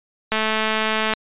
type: click train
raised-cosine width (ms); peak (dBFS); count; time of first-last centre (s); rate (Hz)
0.3; -5; 179; 0.32-1.137; 218
effects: resampled to 8000 Hz